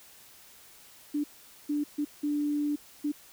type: tone bursts at uneven times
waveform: sine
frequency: 293.7 Hz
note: D4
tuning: in tune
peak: -26 dBFS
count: 5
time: 1.14-1.24 / 1.69-1.84 / 1.98-2.05 / 2.23-2.76 / 3.04-3.12 s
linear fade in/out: 10 ms
effects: white hiss -54 dBFS RMS until 3.32 s